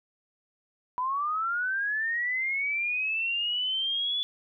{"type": "linear sweep", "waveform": "sine", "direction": "up", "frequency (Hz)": [984, 3454], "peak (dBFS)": -26, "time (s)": [0.98, 4.23], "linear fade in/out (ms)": 0, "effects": []}